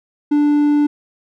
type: tone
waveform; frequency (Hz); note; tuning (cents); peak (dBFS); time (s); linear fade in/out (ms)
triangle; 293.7; D4; 0; -9; 0.31-0.87; 10
effects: none

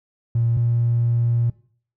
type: tone pair in turn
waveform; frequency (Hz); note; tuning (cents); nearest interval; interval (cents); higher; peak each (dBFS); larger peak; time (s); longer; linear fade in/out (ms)
triangle; 116.7 / 118.06; A#2 / A#2; +2 / +22; unison; 20; second; -13; neither; 0.35-0.57 / 0.57-1.5; second; 5
effects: noise-tail reverb RT60 0.5 s tail -23 dB re dry + tanh soft clip ceiling -13 dBFS

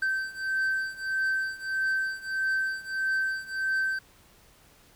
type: beating tone pair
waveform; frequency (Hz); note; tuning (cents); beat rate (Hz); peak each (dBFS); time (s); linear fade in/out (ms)
triangle; 1550 / 1551.6; G6 / G6; -20 / -18; 1.6; -29 / -27; 0.02-3.99; 5
effects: pink hiss -58 dBFS RMS until 4.95 s

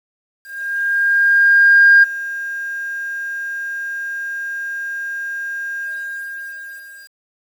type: tone with ADSR envelope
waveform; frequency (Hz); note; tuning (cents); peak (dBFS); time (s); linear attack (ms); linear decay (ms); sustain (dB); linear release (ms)
sine; 1610; G6; +46; -4; 0.43-7.21; 1600; 15; -18; 1400
effects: tanh soft clip ceiling -1 dBFS + 7-bit

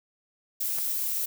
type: noise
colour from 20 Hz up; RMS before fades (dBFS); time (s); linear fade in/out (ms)
violet; -29; 0.6-1.26; 10
type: clicks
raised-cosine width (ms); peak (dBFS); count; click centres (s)
0.5; -31 / -25; 2; 0.778 / 0.787
effects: none

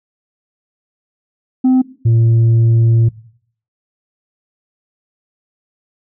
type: tone pair in turn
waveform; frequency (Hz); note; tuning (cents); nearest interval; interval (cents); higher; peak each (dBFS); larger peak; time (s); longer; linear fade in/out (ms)
sine; 257.6 / 114.75; C4 / A#2; -27 / -27; octave + major second; 1400; first; -5; neither; 1.64-1.82 / 2.05-3.09; second; 10
effects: noise-tail reverb RT60 0.6 s tail -20 dB re dry + tanh soft clip ceiling -7 dBFS

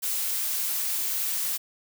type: noise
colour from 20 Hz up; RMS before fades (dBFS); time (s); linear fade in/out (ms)
blue; -28; 0.02-1.58; 20
effects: none

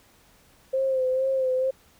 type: tone with vibrato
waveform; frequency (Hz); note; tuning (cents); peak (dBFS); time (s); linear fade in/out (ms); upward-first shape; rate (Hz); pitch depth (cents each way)
sine; 523.3; C5; 0; -21; 0.73-1.71; 10; sine; 2.2; 38
effects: pink hiss -58 dBFS RMS until 1.99 s

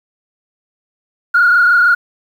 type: tone with frequency modulation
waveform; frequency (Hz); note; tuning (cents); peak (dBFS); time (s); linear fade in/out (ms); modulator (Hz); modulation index
sine; 1428; F6; +38; -6; 1.34-1.95; 10; 26.4; 1.7
effects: tanh soft clip ceiling -3 dBFS + 7-bit

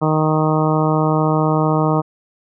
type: harmonic tone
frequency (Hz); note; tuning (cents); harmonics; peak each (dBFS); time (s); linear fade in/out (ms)
155.56; D#3; 0; 1 / 2 / 3 / 4 / 5 / 6 / 7 / 8; -17 / -20 / -22 / -23 / -24 / -25 / -25 / -26; 0.01-2.02; 20
effects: none

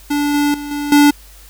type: tone with level steps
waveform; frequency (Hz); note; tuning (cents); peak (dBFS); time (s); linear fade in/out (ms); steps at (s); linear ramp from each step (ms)
square; 290.5; D4; -19; -15 / -13 / -25 / -20 / -7; 0.1-1.11; 10; 0.34 / 0.54 / 0.71 / 0.92; 2
effects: added 50 Hz sine -40 dBFS peak until 1.49 s + white hiss -44 dBFS RMS until 1.49 s

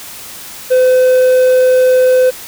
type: tone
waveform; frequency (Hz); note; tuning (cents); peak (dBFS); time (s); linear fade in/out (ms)
triangle; 510; C5; -44; -4; 0.7-2.31; 20
effects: white hiss -30 dBFS RMS until 2.47 s

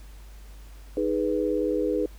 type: chord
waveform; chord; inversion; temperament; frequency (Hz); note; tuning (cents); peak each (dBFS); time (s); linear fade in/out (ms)
sine; G# minor; second; equal; 311.1 / 415.3 / 493.9; D#4 / G#4 / B4; 0 / 0 / 0; -27; 0.97-2.06; 2
effects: added 50 Hz sine -42 dBFS peak until 2.18 s + pink hiss -55 dBFS RMS until 2.18 s

